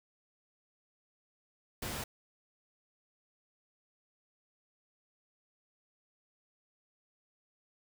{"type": "noise", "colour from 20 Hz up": "pink", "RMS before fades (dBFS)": -39, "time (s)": [1.82, 2.04], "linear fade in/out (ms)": 5, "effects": []}